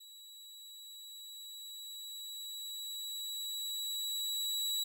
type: tone with level ramp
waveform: sawtooth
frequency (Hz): 3904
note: B7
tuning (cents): -21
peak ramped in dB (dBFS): -49 to -29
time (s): 0-4.84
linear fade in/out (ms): 10
effects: none